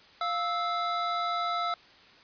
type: tone pair together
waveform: square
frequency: 698.5 / 1311.8 Hz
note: F5 / E6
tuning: 0 / -9 cents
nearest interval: major seventh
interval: 1091 cents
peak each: -33 / -30 dBFS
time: 0.21-1.74 s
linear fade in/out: 2 ms
effects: white hiss -55 dBFS RMS until 2.23 s + resampled to 11025 Hz